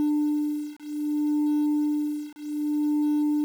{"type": "beating tone pair", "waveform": "sine", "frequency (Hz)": [297.4, 298.04], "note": ["D4", "D4"], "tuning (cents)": [22, 26], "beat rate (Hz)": 0.64, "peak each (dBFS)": -24, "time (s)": [0, 3.44], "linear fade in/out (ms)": 0, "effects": ["tanh soft clip ceiling -19 dBFS", "8-bit"]}